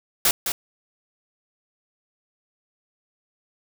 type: noise with echo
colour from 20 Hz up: white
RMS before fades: -18 dBFS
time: 0.25-0.31 s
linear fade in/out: 2 ms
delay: 210 ms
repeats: 1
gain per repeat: -7 dB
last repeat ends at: 0.52 s
effects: none